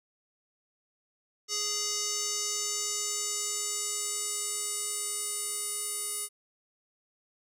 square tone with band-pass filter sweep, 415.3 Hz, G#4, in tune, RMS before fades -33 dBFS, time 1.48-6.29 s, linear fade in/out 50 ms, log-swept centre 5900 to 10000 Hz, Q 3.3, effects none

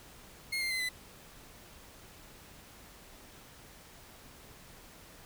30% pulse tone with pitch steps, 2148 / 2100 / 2053 / 2008 Hz, C7 / C7 / C7 / B6, +45 / +6 / -33 / +28 cents, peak -29 dBFS, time 0.52-0.892 s, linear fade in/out 10 ms, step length 93 ms, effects pink hiss -54 dBFS RMS until 5.25 s

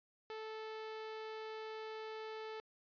sawtooth tone, 437.9 Hz, A4, 8 cents flat, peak -40 dBFS, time 0.3-2.6 s, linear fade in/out 0 ms, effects resampled to 11025 Hz

